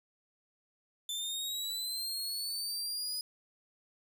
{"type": "linear sweep", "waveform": "sawtooth", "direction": "up", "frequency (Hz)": [3520, 4978], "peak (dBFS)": -32, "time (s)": [1.09, 3.21], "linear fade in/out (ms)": 2, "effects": []}